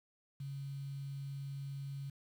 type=tone with quantisation; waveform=sine; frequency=138.59 Hz; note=C#3; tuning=in tune; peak=-40 dBFS; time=0.4-2.1 s; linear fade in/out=5 ms; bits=10; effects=none